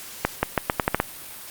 accelerating click train, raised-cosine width 0.5 ms, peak -3 dBFS, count 8, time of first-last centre 0.25-1.001 s, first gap 180 ms, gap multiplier 0.82, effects white hiss -39 dBFS RMS until 1.5 s + Opus 48 kbps

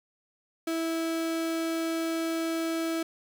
35% pulse tone, 327.6 Hz, E4, 11 cents flat, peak -26 dBFS, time 0.67-3.03 s, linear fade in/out 5 ms, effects none

